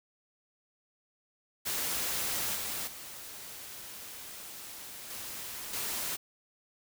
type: noise with level steps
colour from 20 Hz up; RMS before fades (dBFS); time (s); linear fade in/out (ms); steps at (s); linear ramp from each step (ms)
white; -33 / -36 / -45 / -41 / -35; 1.65-6.17; 20; 2.55 / 2.87 / 5.1 / 5.73; 5
effects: none